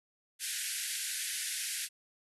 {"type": "band-pass noise", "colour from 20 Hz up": "white", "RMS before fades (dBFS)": -37, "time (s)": [0.39, 1.89], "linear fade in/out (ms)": 50, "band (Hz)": [1500, 12000], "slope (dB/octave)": 96, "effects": []}